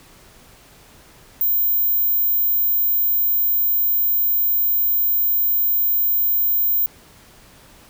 sine tone, 15150 Hz, A#9, 27 cents sharp, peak -15 dBFS, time 1.41-6.86 s, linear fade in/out 0 ms, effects pink hiss -48 dBFS RMS until 7.89 s

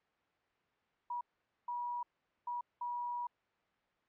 sine tone bursts at uneven times, 966 Hz, B5, 39 cents flat, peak -36 dBFS, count 4, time 1.1-1.21 / 1.68-2.03 / 2.47-2.61 / 2.81-3.27 s, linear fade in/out 5 ms, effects white hiss -75 dBFS RMS until 4.08 s + low-pass 2000 Hz 12 dB/octave

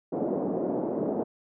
pink band-pass noise, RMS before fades -29 dBFS, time 0.12-1.24 s, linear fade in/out 10 ms, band 210 to 640 Hz, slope 24 dB/octave, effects none

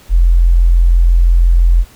sine tone, 42.96 Hz, F1, 28 cents flat, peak -5 dBFS, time 0.09-1.85 s, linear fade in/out 50 ms, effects pink hiss -43 dBFS RMS until 1.95 s

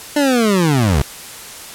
25% pulse linear sweep, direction down, 299.4 to 62.4 Hz, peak -8 dBFS, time 0.16-1.02 s, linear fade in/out 5 ms, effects white hiss -33 dBFS RMS until 1.74 s + low-pass 12000 Hz 12 dB/octave

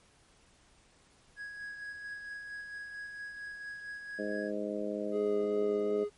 triangle tone with tremolo, 1661.2 Hz, G#6, in tune, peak -37 dBFS, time 1.36-4.52 s, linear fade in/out 50 ms, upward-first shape sine, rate 4.4 Hz, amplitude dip 40%
harmonic tone, 103.83 Hz, G#2, in tune, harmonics 2 / 3 / 4 / 5 / 6, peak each -39 / -39 / -39 / -39 / -39 dBFS, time 4.18-6.05 s, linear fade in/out 20 ms
triangle tone with vibrato, 415.3 Hz, G#4, in tune, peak -29 dBFS, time 5.11-6.1 s, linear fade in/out 50 ms, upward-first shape sine, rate 2.7 Hz, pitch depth 10 cents each way
effects pink hiss -64 dBFS RMS until 6.17 s + MP3 48 kbps

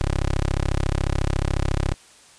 15% pulse tone, 34.08 Hz, C#1, 29 cents flat, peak -14 dBFS, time 0.01-1.94 s, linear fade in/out 0 ms, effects white hiss -50 dBFS RMS until 2.38 s + resampled to 22050 Hz

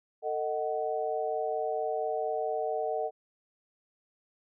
sine chord, D# diminished, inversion second, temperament just, 448 / 622.3 / 746.7 Hz, A4 / D#5 / F#5, +31 / 0 / +16 cents, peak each -33 dBFS, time 0.22-3.11 s, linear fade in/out 50 ms, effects none

